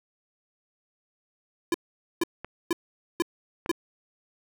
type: tone bursts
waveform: square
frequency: 340 Hz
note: F4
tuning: 46 cents flat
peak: -22 dBFS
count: 5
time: 1.72-3.715 s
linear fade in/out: 2 ms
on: 23 ms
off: 470 ms
type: clicks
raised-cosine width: 0.5 ms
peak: -21 dBFS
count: 2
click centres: 2.446 / 3.661 s
effects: none